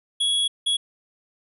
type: tone bursts at uneven times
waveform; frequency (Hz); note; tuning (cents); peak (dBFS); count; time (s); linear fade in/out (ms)
square; 3346; G#7; +12; -20; 2; 0.2-0.48 / 0.66-0.77; 10
effects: resampled to 32000 Hz